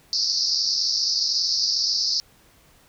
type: band-pass noise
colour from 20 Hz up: white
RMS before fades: -23 dBFS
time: 0.13-2.2 s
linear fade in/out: 0 ms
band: 4400 to 5500 Hz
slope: 96 dB/octave
effects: pink hiss -56 dBFS RMS until 2.88 s